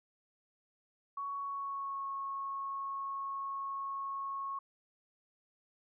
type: tone with pitch glide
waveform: sine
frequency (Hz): 1117 to 1097.2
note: C#6 to C#6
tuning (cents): +13 to -18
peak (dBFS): -36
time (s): 1.17-4.59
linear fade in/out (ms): 5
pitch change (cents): -31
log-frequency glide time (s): 1.38-2.06
effects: none